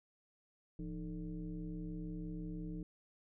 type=tone with frequency modulation; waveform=sine; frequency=170 Hz; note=F3; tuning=46 cents flat; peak=-40 dBFS; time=0.79-2.83 s; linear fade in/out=2 ms; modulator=137 Hz; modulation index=1.2; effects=none